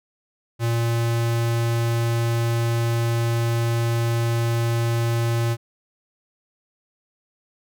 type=tone; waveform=square; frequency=116.54 Hz; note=A#2; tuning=in tune; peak=-20 dBFS; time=0.59-5.57 s; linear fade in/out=50 ms; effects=none